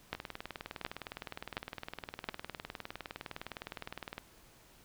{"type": "two click trains", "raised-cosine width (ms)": 0.3, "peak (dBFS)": [-24, -18], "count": [80, 4], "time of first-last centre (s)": [[0.15, 4.181], [0.13, 2.288]], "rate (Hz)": [19.6, 1.39], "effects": ["pink hiss -61 dBFS RMS until 4.84 s"]}